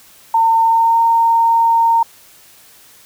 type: tone with pitch glide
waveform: sine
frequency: 907 to 919.1 Hz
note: A#5 to A#5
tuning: -48 to -25 cents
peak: -9 dBFS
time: 0.34-2.03 s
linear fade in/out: 5 ms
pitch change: +23 cents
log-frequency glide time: 0.62-0.99 s
effects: white hiss -45 dBFS RMS until 3.05 s